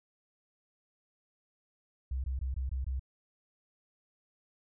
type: tone bursts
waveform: sine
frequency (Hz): 65.41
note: C2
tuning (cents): 0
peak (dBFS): -30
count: 6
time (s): 2.11-2.995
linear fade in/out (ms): 5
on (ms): 130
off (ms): 21
effects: tanh soft clip ceiling -27 dBFS